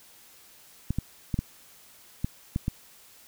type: clicks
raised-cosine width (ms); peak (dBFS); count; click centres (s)
5; -14; 7; 0.906 / 0.986 / 1.342 / 1.39 / 2.245 / 2.561 / 2.681
effects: white hiss -54 dBFS RMS until 3.27 s